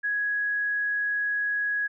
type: tone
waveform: sine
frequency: 1667 Hz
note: G#6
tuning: 6 cents sharp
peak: -24 dBFS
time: 0.03-1.88 s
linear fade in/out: 20 ms
effects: none